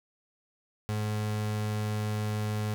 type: tone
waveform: 35% pulse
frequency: 106.3 Hz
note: G#2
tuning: 41 cents sharp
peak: -27 dBFS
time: 0.89-2.74 s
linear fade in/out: 0 ms
effects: none

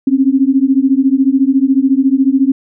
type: beating tone pair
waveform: sine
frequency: 261.7 / 275.7 Hz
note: C4 / C#4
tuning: 0 / -9 cents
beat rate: 14 Hz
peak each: -11 dBFS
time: 0.07-2.52 s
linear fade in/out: 5 ms
effects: none

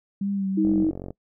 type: tone with vibrato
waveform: sine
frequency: 196 Hz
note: G3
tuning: in tune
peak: -23 dBFS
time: 0.21-0.84 s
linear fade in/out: 5 ms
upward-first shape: sine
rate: 2.6 Hz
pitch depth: 35 cents each way
type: tone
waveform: sine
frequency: 317 Hz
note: D#4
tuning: 32 cents sharp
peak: -19 dBFS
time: 0.57-0.91 s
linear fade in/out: 10 ms
type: click train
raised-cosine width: 2 ms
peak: -21 dBFS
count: 22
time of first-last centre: 0.65-1.106 s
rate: 46.1 Hz
effects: noise-tail reverb RT60 0.1 s tail -24 dB re dry

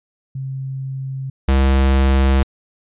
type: tone pair in turn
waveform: sine / square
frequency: 133.7 / 66.97 Hz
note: C3 / C2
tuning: +38 / +41 cents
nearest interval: octave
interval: 1197 cents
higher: first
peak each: -23 / -12 dBFS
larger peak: second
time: 0.35-1.3 / 1.48-2.43 s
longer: neither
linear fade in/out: 5 ms
effects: resampled to 8000 Hz

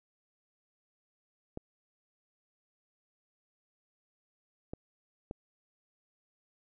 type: clicks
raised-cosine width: 2 ms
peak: -25 dBFS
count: 3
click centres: 1.574 / 4.735 / 5.311 s
effects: none

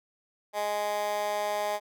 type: tone with high-pass filter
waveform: 15% pulse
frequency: 207.7 Hz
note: G#3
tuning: in tune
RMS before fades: -30 dBFS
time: 0.53-1.8 s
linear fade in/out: 50 ms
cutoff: 710 Hz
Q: 2.5
effects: none

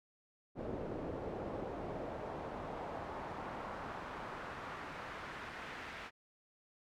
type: noise with band-pass filter sweep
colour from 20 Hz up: brown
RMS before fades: -44 dBFS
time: 0.55-6.11 s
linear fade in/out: 50 ms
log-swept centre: 440 to 2000 Hz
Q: 1.2
effects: none

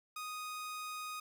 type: tone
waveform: sawtooth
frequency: 1244.5 Hz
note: D#6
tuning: in tune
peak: -37 dBFS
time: 0.16-1.2 s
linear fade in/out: 5 ms
effects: 11-bit

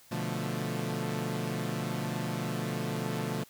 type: chord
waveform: sawtooth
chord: B half-diminished seventh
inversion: none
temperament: equal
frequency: 123.47 / 146.83 / 174.61 / 220 Hz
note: B2 / D3 / F3 / A3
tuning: 0 / 0 / 0 / 0 cents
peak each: -33 dBFS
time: 0.11-3.44 s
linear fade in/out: 10 ms
effects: white hiss -58 dBFS RMS until 3.49 s

